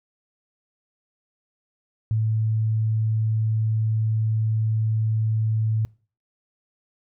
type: tone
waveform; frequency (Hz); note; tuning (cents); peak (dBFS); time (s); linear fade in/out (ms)
sine; 110; A2; 0; -19; 2.11-5.85; 0
effects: noise-tail reverb RT60 0.4 s tail -25 dB re dry